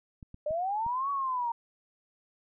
clicks, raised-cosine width 5 ms, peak -33 dBFS, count 4, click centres 0.228 / 0.344 / 0.508 / 0.864 s
sine linear two-way sweep, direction up then down, 586 to 1135 to 921 Hz, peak -28 dBFS, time 0.46-1.52 s, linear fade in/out 5 ms, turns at 1.1 s
effects none

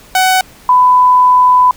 sawtooth / sine tone pair in turn, 749 / 999.8 Hz, F#5 / B5, +21 / +21 cents, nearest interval perfect fourth, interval 500 cents, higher second, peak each -4 dBFS, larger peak neither, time 0.15-0.41 / 0.69-1.71 s, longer second, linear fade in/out 2 ms, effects pink hiss -40 dBFS RMS until 1.76 s

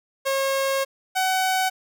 sawtooth tone pair in turn, 542 / 752.4 Hz, C#5 / F#5, -39 / +29 cents, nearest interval tritone, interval 568 cents, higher second, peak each -17 / -16 dBFS, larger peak second, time 0.25-0.85 / 1.15-1.7 s, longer first, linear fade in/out 20 ms, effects none

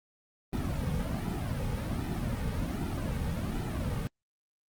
brown noise with flanger, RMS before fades -32 dBFS, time 0.53-4.07 s, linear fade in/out 0 ms, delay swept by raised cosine 1.8 to 3 ms, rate 1.3 Hz, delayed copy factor -0.85, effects Opus 32 kbps

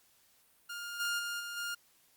sawtooth tone with level steps, 1410 Hz, F6, 16 cents sharp, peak -36 / -28 / -32 / -36 / -32 dBFS, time 0.69-1.75 s, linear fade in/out 10 ms, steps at 0.99 / 1.18 / 1.39 / 1.56 s, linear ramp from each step 20 ms, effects white hiss -67 dBFS RMS until 2.16 s + Opus 48 kbps

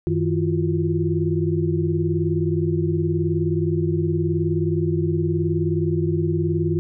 sine tone cluster, 94.8 / 157.6 / 339.3 / 358.4 Hz, F#2 / D#3 / F4 / F4, +43 / +23 / -50 / +45 cents, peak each -25 / -22 / -24 / -26 dBFS, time 0.07-6.79 s, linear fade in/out 0 ms, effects none

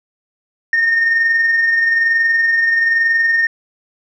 sine tone with amplitude modulation, 1832 Hz, A#6, 31 cents flat, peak -8 dBFS, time 0.73-3.47 s, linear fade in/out 2 ms, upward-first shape sine, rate 21.1 Hz, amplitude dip 40%, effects tanh soft clip ceiling -8 dBFS

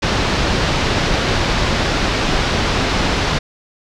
pink low-pass noise, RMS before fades -17 dBFS, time 0.02-3.39 s, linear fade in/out 10 ms, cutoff 5300 Hz, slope 24 dB/octave, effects none

